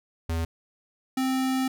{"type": "tone pair in turn", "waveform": "square", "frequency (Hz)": [82.41, 261.6], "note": ["E2", "C4"], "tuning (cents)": [0, 0], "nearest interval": "octave + minor sixth", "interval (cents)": 2000, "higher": "second", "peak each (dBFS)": [-26, -24], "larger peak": "second", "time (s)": [[0.29, 0.45], [1.17, 1.68]], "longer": "second", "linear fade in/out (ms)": 5, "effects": []}